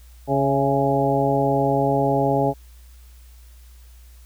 harmonic tone with a mistuned harmonic, 138.59 Hz, C#3, in tune, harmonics 1 / 2 / 3 / 4 / 5 / 6, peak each -24 / -24 / -24 / -24 / -24 / -24 dBFS, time 0.27-2.54 s, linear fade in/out 50 ms, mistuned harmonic 5, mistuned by -46 cents, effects added 60 Hz sine -43 dBFS peak until 4.25 s + white hiss -56 dBFS RMS until 4.25 s

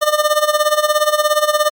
25% pulse tone with tremolo, 603 Hz, D5, 46 cents sharp, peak -6 dBFS, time 0.01-1.7 s, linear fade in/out 20 ms, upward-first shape sine, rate 17 Hz, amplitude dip 80%, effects Opus 48 kbps

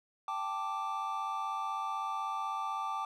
triangle chord, G suspended second, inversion none, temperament equal, 784 / 880 / 1174.7 Hz, G5 / A5 / D6, 0 / 0 / 0 cents, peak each -38 / -37 / -34 dBFS, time 0.28-3.05 s, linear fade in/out 2 ms, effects none

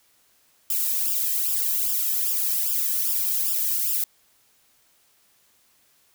violet noise with flanger, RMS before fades -24 dBFS, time 0.7-4.04 s, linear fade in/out 2 ms, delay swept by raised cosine 0.47 to 1.45 ms, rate 2.5 Hz, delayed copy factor -0.9, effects white hiss -62 dBFS RMS until 6.14 s

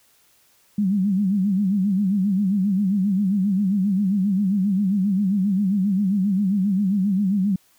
sine tone with vibrato, 196 Hz, G3, in tune, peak -17 dBFS, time 0.78-7.56 s, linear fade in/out 5 ms, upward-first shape sine, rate 7.5 Hz, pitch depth 120 cents each way, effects white hiss -59 dBFS RMS until 7.78 s

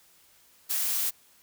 blue noise, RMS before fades -28 dBFS, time 0.69-1.11 s, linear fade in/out 20 ms, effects white hiss -60 dBFS RMS until 1.42 s

